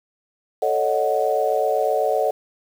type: chord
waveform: sine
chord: D# half-diminished seventh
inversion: second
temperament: equal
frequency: 440 / 554.4 / 622.3 / 740 Hz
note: A4 / C#5 / D#5 / F#5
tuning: 0 / 0 / 0 / 0 cents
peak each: -23 dBFS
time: 0.62-2.31 s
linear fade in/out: 5 ms
effects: 7-bit